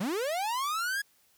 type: linear sweep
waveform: 45% pulse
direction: up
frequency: 164.81 to 1684 Hz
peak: -29 dBFS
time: 0-1.02 s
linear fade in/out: 10 ms
effects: white hiss -66 dBFS RMS until 1.37 s